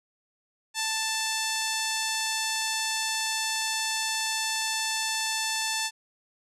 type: tone with low-pass filter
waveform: 5% pulse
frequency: 883 Hz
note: A5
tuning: 6 cents sharp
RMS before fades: -29 dBFS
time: 0.74-5.91 s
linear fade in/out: 50 ms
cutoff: 8500 Hz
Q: 0.77
effects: none